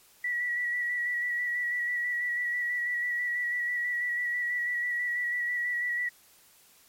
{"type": "tone with vibrato", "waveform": "sine", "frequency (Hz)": 1940, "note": "B6", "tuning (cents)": -31, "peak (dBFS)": -27, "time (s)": [0.24, 6.09], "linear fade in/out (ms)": 5, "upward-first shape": "square", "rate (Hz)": 6.1, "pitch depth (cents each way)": 19, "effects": ["white hiss -59 dBFS RMS until 6.88 s", "MP3 64 kbps"]}